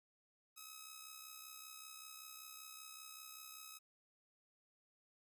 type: tone with amplitude modulation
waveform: 5% pulse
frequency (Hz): 1279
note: D#6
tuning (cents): +47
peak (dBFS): -38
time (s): 0.56-3.79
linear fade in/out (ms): 20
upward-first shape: sine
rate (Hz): 65.2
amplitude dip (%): 50
effects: none

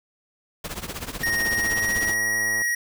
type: noise with tremolo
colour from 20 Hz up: pink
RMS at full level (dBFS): -29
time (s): 0.64-2.14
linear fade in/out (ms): 5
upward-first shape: triangle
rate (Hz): 16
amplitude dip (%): 90
type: tone with pitch glide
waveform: square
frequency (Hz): 1864.7 to 1898.4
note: A#6 to A#6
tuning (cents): 0 to +31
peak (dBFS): -22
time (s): 1.23-2.75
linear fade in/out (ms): 5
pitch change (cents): +31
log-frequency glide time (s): 1.47-2.01
type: click train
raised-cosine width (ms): 1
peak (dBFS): -24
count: 148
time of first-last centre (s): 1.27-2.619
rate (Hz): 109
effects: none

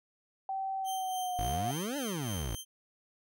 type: tone with pitch glide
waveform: sine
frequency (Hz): 772 to 716.2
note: G5 to F5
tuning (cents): -27 to +43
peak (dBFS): -32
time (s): 0.49-1.71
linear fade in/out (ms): 2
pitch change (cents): -130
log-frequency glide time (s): 0.78-1.48
type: tone with tremolo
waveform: 15% pulse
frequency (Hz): 3136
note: G7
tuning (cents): 0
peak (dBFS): -32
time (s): 0.84-2.65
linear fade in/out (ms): 50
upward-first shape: sine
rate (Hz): 3.5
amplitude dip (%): 50
type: exponential two-way sweep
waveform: 25% pulse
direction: up then down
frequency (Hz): 49 to 300 to 50.2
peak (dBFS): -30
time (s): 1.39-2.55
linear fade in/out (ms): 0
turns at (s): 1.97
effects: none

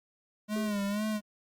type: tone with vibrato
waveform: square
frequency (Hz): 207.7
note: G#3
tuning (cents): 0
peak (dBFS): -30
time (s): 0.48-1.21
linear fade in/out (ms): 50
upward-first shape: sine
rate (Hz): 2.1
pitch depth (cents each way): 73
type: tone with exponential decay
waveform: triangle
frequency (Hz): 407.3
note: G#4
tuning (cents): -34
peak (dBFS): -35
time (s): 0.56-1.07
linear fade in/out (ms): 2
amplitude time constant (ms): 110
effects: Opus 48 kbps

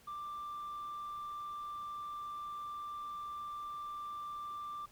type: tone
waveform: sine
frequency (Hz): 1181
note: D6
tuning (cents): +9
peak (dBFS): -38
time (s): 0.07-4.86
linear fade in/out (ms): 10
effects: tanh soft clip ceiling -39 dBFS + pink hiss -63 dBFS RMS until 4.91 s

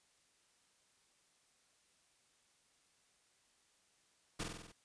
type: noise with echo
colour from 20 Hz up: pink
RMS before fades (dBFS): -40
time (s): 4.39-4.44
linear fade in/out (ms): 10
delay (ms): 47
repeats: 6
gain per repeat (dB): -3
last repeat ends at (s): 4.722
effects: white hiss -73 dBFS RMS until 4.84 s + resampled to 22050 Hz

